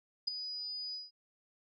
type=tone with ADSR envelope; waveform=sine; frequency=4949 Hz; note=D#8; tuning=10 cents flat; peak=-26 dBFS; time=0.27-1.11 s; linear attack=11 ms; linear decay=6 ms; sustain=-12 dB; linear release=170 ms; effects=none